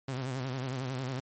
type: tone with vibrato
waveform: sawtooth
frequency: 130 Hz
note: C3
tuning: 11 cents flat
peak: -29 dBFS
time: 0.08-1.2 s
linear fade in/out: 5 ms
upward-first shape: sine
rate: 11 Hz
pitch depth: 82 cents each way
effects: MP3 32 kbps